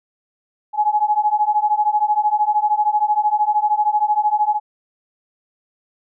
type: beating tone pair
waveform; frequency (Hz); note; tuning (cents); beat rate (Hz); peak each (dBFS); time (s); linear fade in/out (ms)
sine; 836 / 849; G#5 / G#5; +11 / +38; 13; -18 / -17; 0.73-4.6; 50
effects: none